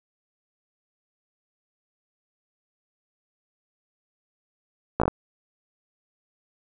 slowing click train, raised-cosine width 1 ms, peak -7 dBFS, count 5, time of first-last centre 5-5.08 s, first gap 16 ms, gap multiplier 1.15, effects none

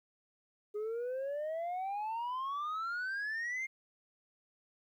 sine exponential sweep, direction up, 411.5 to 2140 Hz, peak -32 dBFS, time 0.74-3.67 s, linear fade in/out 20 ms, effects tanh soft clip ceiling -34 dBFS + 12-bit

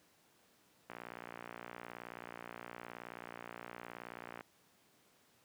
click train, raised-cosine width 0.5 ms, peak -30 dBFS, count 208, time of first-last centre 0.9-4.408 s, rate 59 Hz, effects pink hiss -69 dBFS RMS until 5.44 s + high-pass 150 Hz 12 dB/octave

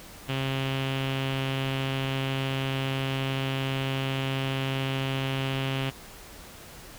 sawtooth tone with low-pass filter, 134.3 Hz, C3, 46 cents sharp, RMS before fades -29 dBFS, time 0.28-5.91 s, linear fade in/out 20 ms, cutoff 3000 Hz, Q 4.2, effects pink hiss -46 dBFS RMS until 6.98 s

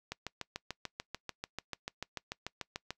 click train, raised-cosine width 0.2 ms, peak -20 dBFS, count 20, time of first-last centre 0.12-2.906 s, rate 6.82 Hz, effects noise-tail reverb RT60 0.1 s tail -23 dB re dry

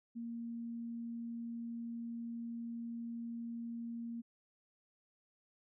sine tone, 233.1 Hz, A#3, in tune, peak -40 dBFS, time 0.15-4.22 s, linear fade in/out 20 ms, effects none

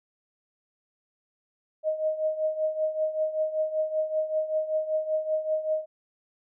sine tone with tremolo, 624 Hz, D#5, 5 cents sharp, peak -21 dBFS, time 1.83-5.86 s, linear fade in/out 50 ms, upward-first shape triangle, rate 5.2 Hz, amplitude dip 80%, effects none

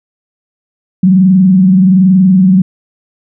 sine tone with frequency modulation, 187.1 Hz, F#3, 20 cents sharp, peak -3 dBFS, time 1.03-2.62 s, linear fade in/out 5 ms, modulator 21.2 Hz, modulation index 0.48, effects none

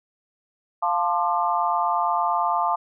sine chord, D minor seventh, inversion first, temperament equal with one note detuned, 698.5 / 880 / 1046.5 / 1195.2 Hz, F5 / A5 / C6 / D6, 0 / 0 / 0 / +30 cents, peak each -25 / -24 / -26 / -26 dBFS, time 0.82-2.76 s, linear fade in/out 10 ms, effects none

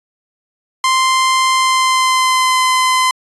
sawtooth tone with pitch glide, 1044 to 1027.8 Hz, C6 to C6, -4 to -31 cents, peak -7 dBFS, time 0.84-3.11 s, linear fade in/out 2 ms, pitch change -27 cents, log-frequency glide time 1.53-2.62 s, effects resampled to 24000 Hz

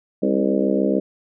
harmonic tone with a mistuned harmonic, 66.9 Hz, C2, 39 cents sharp, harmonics 3 / 4 / 5 / 6 / 7 / 8 / 9, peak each -22 / -23 / -24 / -25 / -25 / -26 / -27 dBFS, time 0.22-1 s, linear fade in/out 10 ms, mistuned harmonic 5, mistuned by -43 cents, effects none

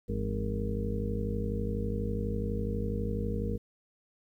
harmonic tone with a mistuned harmonic, 52.1 Hz, G#1, 6 cents sharp, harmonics 1 / 2 / 3 / 4 / 5 / 6 / 8 / 9, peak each -34 / -35 / -42 / -36 / -43 / -46 / -41 / -38 dBFS, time 0.08-3.58 s, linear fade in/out 20 ms, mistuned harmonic 3, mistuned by +140 cents, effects 11-bit

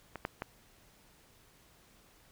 clicks, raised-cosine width 0.5 ms, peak -25 / -18 / -21 dBFS, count 3, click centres 0.157 / 0.251 / 0.421 s, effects pink hiss -63 dBFS RMS until 2.31 s

